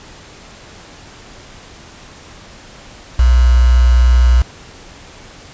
sine tone with quantisation, 61.3 Hz, B1, 12 cents flat, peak -6 dBFS, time 3.19-4.42 s, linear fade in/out 5 ms, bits 4, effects pink hiss -38 dBFS RMS until 5.53 s + resampled to 16000 Hz

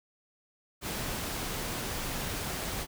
pink noise, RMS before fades -35 dBFS, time 0.81-2.87 s, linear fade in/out 50 ms, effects none

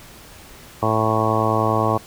harmonic tone, 110 Hz, A2, in tune, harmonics 1 / 2 / 3 / 4 / 5 / 6 / 7 / 8 / 9 / 10, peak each -23 / -27 / -26 / -26 / -26 / -25 / -26 / -28 / -27 / -23 dBFS, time 0.82-1.98 s, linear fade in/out 10 ms, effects pink hiss -43 dBFS RMS until 2.06 s

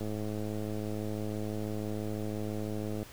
click train, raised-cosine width 2 ms, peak -24 dBFS, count 321, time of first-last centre 0.01-3.029 s, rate 106 Hz, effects pink hiss -51 dBFS RMS until 3.12 s

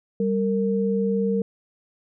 sine tone pair together, 196.3 / 459.4 Hz, G3 / A#4, +3 / -25 cents, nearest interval octave + minor third, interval 1472 cents, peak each -22 / -23 dBFS, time 0.2-1.42 s, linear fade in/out 2 ms, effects none

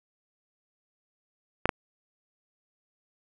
clicks, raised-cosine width 0.5 ms, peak -7 dBFS, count 2, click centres 1.656 / 1.692 s, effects none

